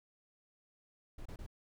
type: noise bursts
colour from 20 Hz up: brown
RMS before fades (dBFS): -45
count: 3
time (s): 1.18-1.464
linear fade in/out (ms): 5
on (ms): 76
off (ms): 28
effects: none